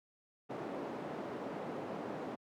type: band-pass noise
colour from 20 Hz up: white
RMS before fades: -42 dBFS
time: 0.49-2.36 s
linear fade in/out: 20 ms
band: 190 to 580 Hz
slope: 12 dB/octave
effects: high-pass 100 Hz 12 dB/octave